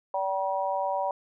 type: harmonic tone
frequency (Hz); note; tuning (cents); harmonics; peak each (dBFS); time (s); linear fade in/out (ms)
192.2; G3; -34; 3 / 4 / 5; -30 / -30 / -30; 0.14-1.11; 2
effects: none